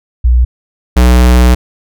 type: tone pair in turn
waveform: sine / square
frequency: 60.8 / 61.58 Hz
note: B1 / B1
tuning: -26 / -4 cents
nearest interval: unison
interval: 22 cents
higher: second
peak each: -4 dBFS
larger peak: neither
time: 0.24-0.45 / 0.96-1.55 s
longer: second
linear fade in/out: 10 ms
effects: none